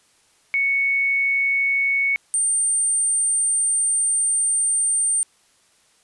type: tone pair in turn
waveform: sine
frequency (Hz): 2217 / 8835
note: C#7 / C#9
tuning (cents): 0 / -7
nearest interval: 2 octaves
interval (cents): 2393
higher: second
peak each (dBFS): -17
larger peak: neither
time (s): 0.54-2.16 / 2.34-5.23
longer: second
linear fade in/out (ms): 0
effects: white hiss -59 dBFS RMS until 6.03 s + resampled to 24000 Hz